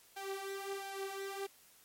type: tone with flanger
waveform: sawtooth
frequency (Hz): 391.8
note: G4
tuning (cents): -1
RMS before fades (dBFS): -42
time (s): 0.16-1.47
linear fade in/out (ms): 10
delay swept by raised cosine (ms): 1.2 to 4.6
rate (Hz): 1.4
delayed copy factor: +0.7
effects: white hiss -63 dBFS RMS until 1.84 s + MP3 64 kbps